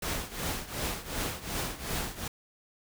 pink noise with tremolo, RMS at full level -31 dBFS, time 0.02-2.28 s, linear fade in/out 5 ms, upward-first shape triangle, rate 2.7 Hz, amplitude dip 85%, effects none

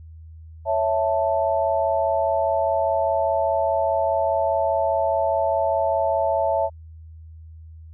sine chord, A major, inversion first, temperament equal, 554.4 / 659.3 / 880 Hz, C#5 / E5 / A5, 0 / 0 / 0 cents, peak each -24 / -21 / -24 dBFS, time 0.65-6.7 s, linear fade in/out 50 ms, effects added 80 Hz sine -39 dBFS peak until 7.93 s

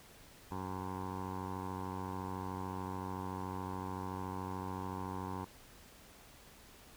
15% pulse tone with low-pass filter, 93.7 Hz, F#2, 22 cents sharp, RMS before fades -41 dBFS, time 0.51-5.45 s, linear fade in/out 10 ms, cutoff 1000 Hz, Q 3.9, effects pink hiss -58 dBFS RMS until 6.96 s

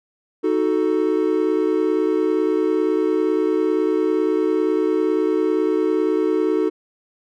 triangle chord, D# diminished, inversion none, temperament equal with one note detuned, 312.2 / 370 / 440 Hz, D#4 / F#4 / A4, +6 / 0 / 0 cents, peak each -19 dBFS, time 0.43-6.7 s, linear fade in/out 20 ms, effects none

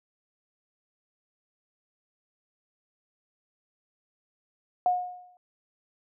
sine tone with exponential decay, 722 Hz, F#5, 43 cents flat, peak -18 dBFS, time 4.86-5.37 s, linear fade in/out 1 ms, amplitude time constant 110 ms, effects none

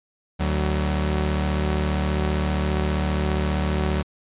sawtooth tone pair together, 75 / 188.44 Hz, D2 / F#3, +37 / +32 cents, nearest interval octave + major third, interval 1595 cents, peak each -18 / -22 dBFS, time 0.39-4.03 s, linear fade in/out 20 ms, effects resampled to 8000 Hz

